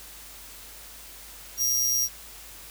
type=tone with amplitude modulation; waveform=sawtooth; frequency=5700 Hz; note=F8; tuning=34 cents sharp; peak=-17 dBFS; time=1.57-2.09 s; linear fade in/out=50 ms; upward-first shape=sine; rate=129 Hz; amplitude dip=55%; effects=added 50 Hz sine -52 dBFS peak until 2.7 s + white hiss -45 dBFS RMS until 2.7 s